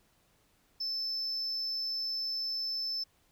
sine tone, 5274 Hz, E8, in tune, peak -30 dBFS, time 0.8-3.04 s, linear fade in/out 10 ms, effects tanh soft clip ceiling -30 dBFS + pink hiss -69 dBFS RMS until 3.31 s

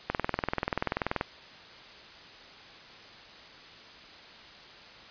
click train, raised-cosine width 0.5 ms, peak -12 dBFS, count 24, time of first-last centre 0.1-1.211 s, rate 20.7 Hz, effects white hiss -49 dBFS RMS until 5.1 s + resampled to 11025 Hz

